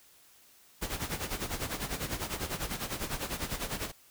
pink noise with tremolo, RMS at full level -33 dBFS, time 0.81-3.92 s, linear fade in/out 20 ms, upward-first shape sine, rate 10 Hz, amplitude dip 75%, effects white hiss -60 dBFS RMS until 4.1 s

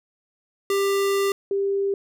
square / sine tone pair in turn, 395.8 / 395.8 Hz, G4 / G4, +17 / +17 cents, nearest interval unison, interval 0 cents, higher neither, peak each -20 dBFS, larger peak neither, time 0.7-1.32 / 1.51-1.94 s, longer first, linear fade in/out 2 ms, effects none

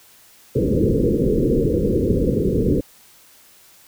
white low-pass noise, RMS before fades -18 dBFS, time 0.55-2.81 s, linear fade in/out 10 ms, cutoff 510 Hz, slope 96 dB/octave, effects white hiss -50 dBFS RMS until 3.87 s

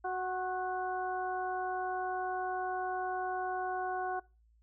harmonic tone with a mistuned harmonic, 370 Hz, F#4, in tune, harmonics 1 / 2 / 3 / 4, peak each -39 / -34 / -43 / -42 dBFS, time 0.04-4.2 s, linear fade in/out 10 ms, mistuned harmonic 3, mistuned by -32 cents, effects noise-tail reverb RT60 0.3 s tail -23 dB re dry + added 56 Hz sine -63 dBFS peak until 4.62 s

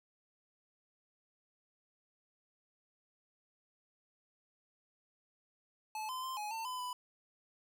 square tone with pitch steps, 864 / 1025 / 1042 / 840 / 899 / 1009 / 995 Hz, A5 / C6 / C6 / G#5 / A5 / B5 / B5, -32 / -36 / -7 / +19 / +37 / +37 / +13 cents, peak -39 dBFS, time 5.95-6.93 s, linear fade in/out 2 ms, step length 140 ms, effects none

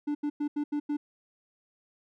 triangle tone bursts at uneven times, 293.7 Hz, D4, in tune, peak -25 dBFS, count 6, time 0.07-0.15 / 0.23-0.3 / 0.4-0.48 / 0.56-0.64 / 0.72-0.8 / 0.89-0.97 s, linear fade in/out 10 ms, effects none

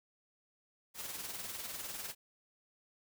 white noise with tremolo, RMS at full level -41 dBFS, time 0.94-2.15 s, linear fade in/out 50 ms, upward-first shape sine, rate 20 Hz, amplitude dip 50%, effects none

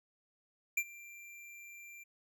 square tone with ADSR envelope, 2367 Hz, D7, 13 cents sharp, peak -28 dBFS, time 0.77-2.04 s, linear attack 6 ms, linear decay 57 ms, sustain -22 dB, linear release 13 ms, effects none

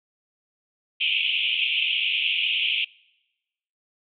pink band-pass noise, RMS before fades -24 dBFS, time 1-2.85 s, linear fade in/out 10 ms, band 2400 to 3300 Hz, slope 96 dB/octave, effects noise-tail reverb RT60 1.0 s tail -25 dB re dry

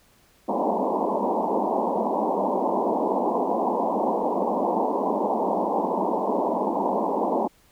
white band-pass noise, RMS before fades -24 dBFS, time 0.48-7.48 s, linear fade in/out 10 ms, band 190 to 1000 Hz, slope 96 dB/octave, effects pink hiss -59 dBFS RMS until 7.71 s

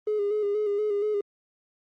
triangle tone with vibrato, 415.3 Hz, G#4, in tune, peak -20 dBFS, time 0.07-1.21 s, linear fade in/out 5 ms, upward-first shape square, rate 4.2 Hz, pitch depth 38 cents each way, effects tanh soft clip ceiling -20 dBFS + Opus 24 kbps

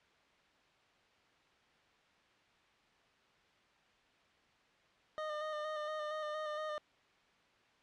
25% pulse tone with vibrato, 611 Hz, D#5, 32 cents flat, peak -34 dBFS, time 5.18-6.78 s, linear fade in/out 0 ms, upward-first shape square, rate 4.3 Hz, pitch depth 22 cents each way, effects white hiss -68 dBFS RMS until 7.82 s + low-pass 3000 Hz 12 dB/octave

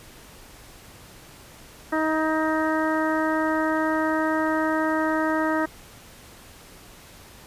harmonic tone with a mistuned harmonic, 314.9 Hz, D#4, 21 cents sharp, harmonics 1 / 2 / 3 / 4 / 5 / 6, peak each -24 / -27 / -29 / -30 / -31 / -32 dBFS, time 1.92-5.66 s, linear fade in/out 10 ms, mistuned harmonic 6, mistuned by -17 cents, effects pink hiss -47 dBFS RMS until 7.46 s + resampled to 32000 Hz

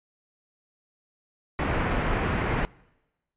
pink low-pass noise, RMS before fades -26 dBFS, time 1.59-2.65 s, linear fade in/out 0 ms, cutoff 2400 Hz, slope 24 dB/octave, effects noise-tail reverb RT60 1.0 s tail -24 dB re dry + resampled to 8000 Hz

